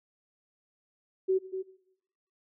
sine tone with echo, 377.9 Hz, F#4, 37 cents sharp, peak -22 dBFS, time 1.28-1.39 s, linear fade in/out 20 ms, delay 240 ms, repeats 1, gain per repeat -9 dB, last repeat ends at 1.63 s, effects noise-tail reverb RT60 0.8 s tail -18 dB re dry

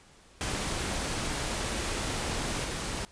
pink noise with level steps, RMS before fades -32 / -34 dBFS, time 0.41-3.05 s, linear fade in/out 0 ms, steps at 2.64 s, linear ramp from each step 2 ms, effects pink hiss -57 dBFS RMS until 3.11 s + resampled to 22050 Hz

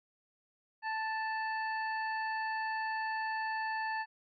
harmonic tone with a mistuned harmonic, 880 Hz, A5, in tune, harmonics 1 / 2 / 3 / 5, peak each -35 / -37 / -47 / -51 dBFS, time 0.82-4.06 s, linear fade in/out 50 ms, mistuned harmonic 5, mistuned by +16 cents, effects none

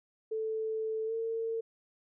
sine tone with pitch glide, 440 to 452.9 Hz, A4 to A#4, 0 to -50 cents, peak -31 dBFS, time 0.31-1.61 s, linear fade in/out 10 ms, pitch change +50 cents, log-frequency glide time 1.06-1.13 s, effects none

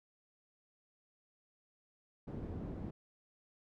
white low-pass noise, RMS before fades -43 dBFS, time 2.27-2.91 s, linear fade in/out 10 ms, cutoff 240 Hz, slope 12 dB/octave, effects none

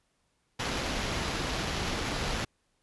pink noise with sample-and-hold, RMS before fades -32 dBFS, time 0.59-2.45 s, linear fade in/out 10 ms, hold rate 8820 Hz, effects pink hiss -74 dBFS RMS until 2.82 s + resampled to 24000 Hz

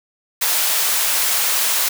white high-pass noise, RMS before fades -18 dBFS, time 0.41-1.89 s, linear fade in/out 10 ms, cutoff 640 Hz, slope 12 dB/octave, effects none

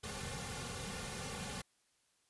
pink noise with comb filter, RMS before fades -43 dBFS, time 0.03-1.62 s, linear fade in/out 10 ms, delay 3.1 ms, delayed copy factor -1, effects white hiss -75 dBFS RMS until 2.29 s + resampled to 24000 Hz

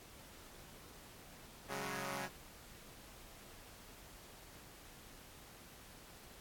5% pulse chord, C# suspended fourth, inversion none, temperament equal with one note detuned, 138.19 / 185 / 207.7 Hz, C#3 / F#3 / G#3, -5 / 0 / 0 cents, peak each -33 / -33 / -34 dBFS, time 1.68-2.29 s, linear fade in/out 50 ms, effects pink hiss -57 dBFS RMS until 6.4 s + AAC 64 kbps

